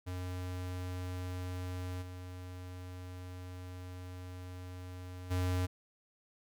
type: tone with level steps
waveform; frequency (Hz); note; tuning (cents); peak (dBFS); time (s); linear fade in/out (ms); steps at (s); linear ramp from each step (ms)
square; 90.8; F#2; -32; -38 / -44 / -31; 0.06-5.67; 20; 2.01 / 5.3; 20
effects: none